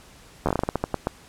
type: slowing click train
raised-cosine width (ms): 1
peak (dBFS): -8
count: 13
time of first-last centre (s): 0.46-1.071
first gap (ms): 12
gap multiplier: 1.24
effects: pink hiss -50 dBFS RMS until 1.28 s + low-pass 11000 Hz 12 dB/octave